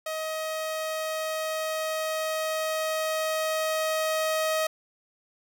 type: tone with level ramp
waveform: sawtooth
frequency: 631 Hz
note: D#5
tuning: 24 cents sharp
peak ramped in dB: -26 to -20 dBFS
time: 0.06-4.67 s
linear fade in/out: 5 ms
effects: none